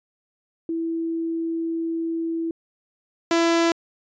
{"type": "tone pair in turn", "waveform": ["sine", "sawtooth"], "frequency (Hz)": [329.6, 334.8], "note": ["E4", "E4"], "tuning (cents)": [0, 27], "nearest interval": "unison", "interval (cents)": 27, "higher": "second", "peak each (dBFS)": [-23, -13], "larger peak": "second", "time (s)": [[0.69, 2.51], [3.31, 3.72]], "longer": "first", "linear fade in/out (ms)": 2, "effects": ["resampled to 16000 Hz"]}